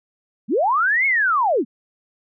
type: linear two-way sweep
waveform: sine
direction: up then down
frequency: 170 to 2218 to 189.9 Hz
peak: -15 dBFS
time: 0.48-1.65 s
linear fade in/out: 50 ms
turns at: 1.06 s
effects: none